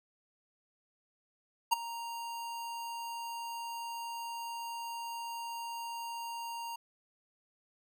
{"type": "tone with ADSR envelope", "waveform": "square", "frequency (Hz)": 932.3, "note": "A#5", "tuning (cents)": 0, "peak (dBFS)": -22, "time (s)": [1.71, 6.76], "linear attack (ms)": 19, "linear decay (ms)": 14, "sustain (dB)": -17, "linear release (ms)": 6, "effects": []}